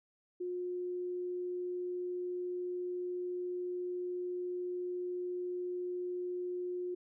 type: tone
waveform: sine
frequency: 358.6 Hz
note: F4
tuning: 46 cents sharp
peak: -35 dBFS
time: 0.4-6.95 s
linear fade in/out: 10 ms
effects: none